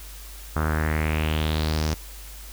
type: tone with low-pass filter sweep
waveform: sawtooth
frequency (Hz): 77.78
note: D#2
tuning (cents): 0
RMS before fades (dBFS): -24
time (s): 0.56-1.94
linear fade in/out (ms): 0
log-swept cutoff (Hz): 1300 to 6000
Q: 3.8
effects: added 50 Hz sine -39 dBFS peak until 2.52 s + white hiss -44 dBFS RMS until 2.52 s